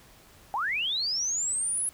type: linear sweep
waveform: sine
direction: up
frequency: 756 to 10710 Hz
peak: -26 dBFS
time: 0.54-1.89 s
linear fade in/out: 0 ms
effects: pink hiss -55 dBFS RMS until 1.93 s